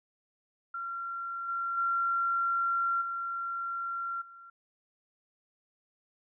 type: tone with level steps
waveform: sine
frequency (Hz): 1372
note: F6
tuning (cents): -31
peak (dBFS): -34 / -30 / -26 / -32 / -48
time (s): 0.74-4.5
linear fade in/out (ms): 5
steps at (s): 1.48 / 1.77 / 3.01 / 4.21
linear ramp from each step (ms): 10
effects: none